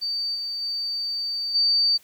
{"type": "tone with level steps", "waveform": "sine", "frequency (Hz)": 4606, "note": "D8", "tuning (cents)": -34, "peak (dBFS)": [-24, -27, -25, -17], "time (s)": [0.01, 1.98], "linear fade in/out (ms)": 20, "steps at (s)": [0.34, 0.61, 1.54], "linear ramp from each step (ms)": 20, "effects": ["white hiss -56 dBFS RMS until 2.03 s"]}